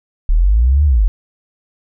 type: linear two-way sweep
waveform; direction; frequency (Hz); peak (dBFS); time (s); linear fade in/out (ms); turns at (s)
sine; up then down; 34.65 to 76.3 to 40.71; -8; 0.29-1.08; 0; 0.85
effects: none